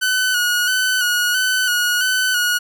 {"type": "tone with vibrato", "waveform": "sawtooth", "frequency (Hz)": 1480, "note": "F#6", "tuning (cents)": 0, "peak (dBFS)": -12, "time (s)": [0.01, 2.59], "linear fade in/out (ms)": 20, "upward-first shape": "square", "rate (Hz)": 1.5, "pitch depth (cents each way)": 35, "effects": []}